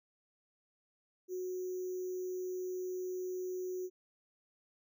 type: tone with sample-and-hold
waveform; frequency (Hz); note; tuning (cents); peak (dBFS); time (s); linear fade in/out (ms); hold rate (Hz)
sine; 366.6; F#4; -16; -36; 1.28-3.9; 50; 6300
effects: none